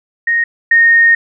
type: tone pair in turn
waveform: sine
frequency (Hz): 1862 / 1849.1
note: A#6 / A#6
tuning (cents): -2 / -15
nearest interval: unison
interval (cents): 13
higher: first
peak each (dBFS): -10 / -5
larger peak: second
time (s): 0.27-0.44 / 0.71-1.15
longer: second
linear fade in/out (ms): 5
effects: none